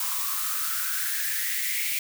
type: noise with high-pass filter sweep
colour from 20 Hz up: blue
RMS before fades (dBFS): -28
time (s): 0-1.99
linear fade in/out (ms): 2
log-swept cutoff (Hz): 1000 to 2300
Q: 7.1
effects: none